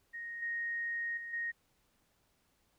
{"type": "tone with level steps", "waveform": "sine", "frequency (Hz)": 1866, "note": "A#6", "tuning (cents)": 1, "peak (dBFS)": [-40, -34, -41, -34], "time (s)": [0.13, 1.52], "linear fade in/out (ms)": 20, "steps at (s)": [0.42, 1.17, 1.33], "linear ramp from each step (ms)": 5, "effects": ["pink hiss -74 dBFS RMS until 2.78 s"]}